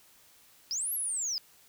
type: linear two-way sweep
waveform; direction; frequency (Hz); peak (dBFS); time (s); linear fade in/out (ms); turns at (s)
sine; up then down; 4823 to 11710 to 4823; -28; 0.71-1.38; 0; 0.93
effects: tanh soft clip ceiling -28 dBFS + white hiss -60 dBFS RMS until 1.68 s

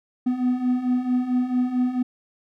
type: beating tone pair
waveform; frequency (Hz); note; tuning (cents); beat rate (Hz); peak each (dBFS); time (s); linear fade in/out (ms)
triangle; 246.9 / 251.4; B3 / B3; 0 / +31; 4.5; -24 / -19; 0.26-2.03; 10
effects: none

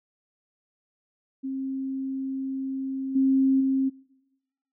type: tone with level steps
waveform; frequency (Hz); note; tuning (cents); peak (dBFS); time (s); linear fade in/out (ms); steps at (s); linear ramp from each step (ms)
sine; 267.1; C4; +36; -28 / -18 / -21; 1.43-3.9; 20; 3.15 / 3.6; 10
effects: noise-tail reverb RT60 1.0 s tail -23 dB re dry

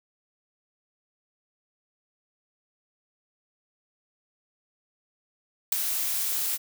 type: noise with ADSR envelope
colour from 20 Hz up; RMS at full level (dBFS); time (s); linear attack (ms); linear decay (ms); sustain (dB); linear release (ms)
blue; -18; 5.72-6.58; 6; 4; -10; 31
effects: none

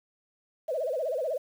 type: tone with vibrato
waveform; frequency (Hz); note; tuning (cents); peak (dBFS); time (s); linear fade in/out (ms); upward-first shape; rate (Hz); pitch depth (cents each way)
sine; 569; C#5; +45; -27; 0.68-1.38; 10; sine; 16; 250
effects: 9-bit

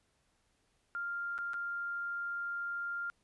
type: tone with dropouts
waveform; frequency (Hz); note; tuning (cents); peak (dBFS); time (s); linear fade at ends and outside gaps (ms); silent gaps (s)
sine; 1396.9; F6; 0; -35; 0.95-3.1; 0; 1.38-1.387 / 1.534-1.541
effects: pink hiss -75 dBFS RMS until 3.23 s + resampled to 24000 Hz

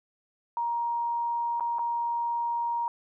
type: tone with dropouts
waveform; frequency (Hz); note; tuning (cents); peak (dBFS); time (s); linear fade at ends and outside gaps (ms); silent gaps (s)
sine; 941; A#5; +16; -26; 0.57-2.88; 1; 1.598-1.607 / 1.785-1.792
effects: none

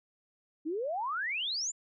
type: exponential sweep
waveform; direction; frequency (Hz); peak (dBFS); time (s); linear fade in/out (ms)
sine; up; 293.6 to 7410; -31; 0.65-1.72; 20
effects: none

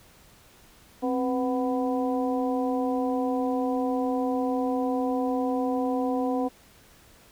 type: harmonic tone with a mistuned harmonic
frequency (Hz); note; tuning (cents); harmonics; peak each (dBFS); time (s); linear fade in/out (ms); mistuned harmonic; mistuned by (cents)
248.9; B3; +14; 1 / 2 / 3 / 4; -26 / -29 / -31 / -37; 1.02-6.49; 20; 1; +92
effects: pink hiss -55 dBFS RMS until 7.31 s

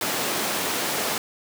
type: high-pass noise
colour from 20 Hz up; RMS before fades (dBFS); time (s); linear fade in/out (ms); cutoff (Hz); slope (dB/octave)
pink; -26; 0.01-1.18; 2; 280; 12
effects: none

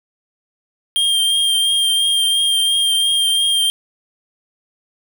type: tone with vibrato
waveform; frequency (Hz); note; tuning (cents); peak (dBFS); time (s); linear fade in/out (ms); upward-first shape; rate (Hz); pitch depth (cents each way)
square; 3196; G7; +33; -14; 0.96-3.7; 0; triangle; 2.9; 23
effects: none

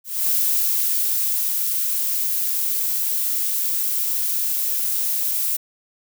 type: noise with ADSR envelope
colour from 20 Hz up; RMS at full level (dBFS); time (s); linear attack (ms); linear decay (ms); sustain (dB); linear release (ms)
violet; -19; 0.04-5.57; 240; 1300; -3; 10
effects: none

